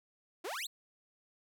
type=exponential sweep; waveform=sawtooth; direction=up; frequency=311.1 to 4435 Hz; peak=-34 dBFS; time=0.44-0.67 s; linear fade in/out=10 ms; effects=none